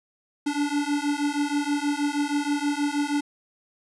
square beating tone pair, 287.1 / 293.4 Hz, D4 / D4, -39 / -2 cents, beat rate 6.3 Hz, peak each -27 dBFS, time 0.46-3.21 s, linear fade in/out 10 ms, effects resampled to 24000 Hz + 10-bit

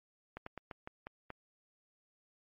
slowing click train, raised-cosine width 0.5 ms, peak -28 dBFS, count 7, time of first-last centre 0.37-1.303 s, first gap 94 ms, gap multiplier 1.2, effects MP3 32 kbps

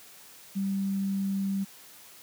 sine tone with quantisation, 195.5 Hz, G3, 4 cents flat, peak -26 dBFS, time 0.55-1.65 s, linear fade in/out 20 ms, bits 9, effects white hiss -51 dBFS RMS until 2.22 s + high-pass 100 Hz 12 dB/octave

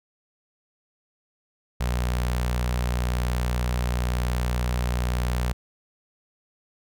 sawtooth tone with notch filter, 61 Hz, B1, 21 cents flat, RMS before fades -25 dBFS, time 1.8-5.53 s, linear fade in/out 10 ms, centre 310 Hz, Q 1.2, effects none

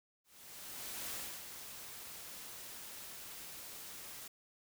white noise with ADSR envelope, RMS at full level -42 dBFS, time 0.24-4.28 s, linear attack 880 ms, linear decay 300 ms, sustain -7 dB, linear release 6 ms, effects none

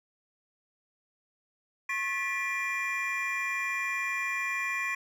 triangle tone cluster, 1084 / 1747 / 1963 / 2390 Hz, C#6 / A6 / B6 / D7, -39 / -13 / -11 / +30 cents, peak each -35 / -37 / -32 / -31 dBFS, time 1.89-4.95 s, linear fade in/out 5 ms, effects none

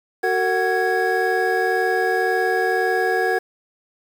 triangle tone cluster, 373.5 / 455.4 / 745 / 1659 Hz, F#4 / A#4 / F#5 / G#6, +16 / -40 / +12 / -2 cents, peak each -21 dBFS, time 0.23-3.39 s, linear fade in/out 10 ms, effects 7-bit

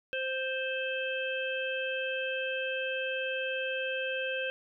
harmonic tone, 523.3 Hz, C5, in tune, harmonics 1 / 3 / 5 / 6, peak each -34 / -36 / -36 / -41 dBFS, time 0.13-4.5 s, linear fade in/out 0 ms, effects none

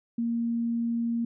sine tone, 233.1 Hz, A#3, in tune, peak -25 dBFS, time 0.18-1.25 s, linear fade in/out 5 ms, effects none

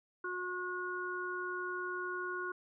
harmonic tone, 362.2 Hz, F#4, 37 cents flat, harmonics 1 / 3 / 4, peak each -41 / -42 / -39 dBFS, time 0.24-2.52 s, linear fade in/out 5 ms, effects none

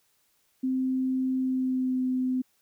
sine tone with pitch glide, 259.9 to 256 Hz, C4 to C4, -11 to -38 cents, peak -24 dBFS, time 0.63-2.42 s, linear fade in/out 10 ms, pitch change -27 cents, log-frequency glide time 1.39-2.02 s, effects white hiss -69 dBFS RMS until 2.61 s

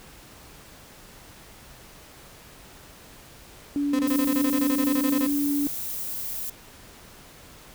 sine tone, 286.6 Hz, D4, 42 cents flat, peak -22 dBFS, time 3.76-5.67 s, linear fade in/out 0 ms
35% pulse tone bursts, 257.6 Hz, C4, 27 cents flat, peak -23 dBFS, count 16, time 3.93-5.268 s, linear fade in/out 5 ms, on 63 ms, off 22 ms
violet noise, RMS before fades -32 dBFS, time 4.07-6.5 s, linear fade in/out 5 ms
effects pink hiss -48 dBFS RMS until 7.74 s

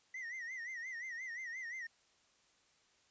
triangle tone with vibrato, 1957 Hz, B6, 16 cents flat, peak -40 dBFS, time 0.14-1.87 s, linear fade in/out 5 ms, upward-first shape sine, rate 5.7 Hz, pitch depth 120 cents each way, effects white hiss -71 dBFS RMS until 3.1 s + resampled to 16000 Hz

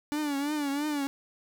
45% pulse tone with vibrato, 290 Hz, D4, 22 cents flat, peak -28 dBFS, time 0.12-1.07 s, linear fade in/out 0 ms, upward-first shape triangle, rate 3 Hz, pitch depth 100 cents each way, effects none

